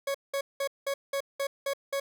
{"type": "tone bursts", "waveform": "40% pulse", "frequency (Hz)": 554.4, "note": "C#5", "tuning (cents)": 0, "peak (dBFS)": -27, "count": 8, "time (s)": [0.07, 2], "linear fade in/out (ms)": 5, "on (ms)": 75, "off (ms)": 190, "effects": []}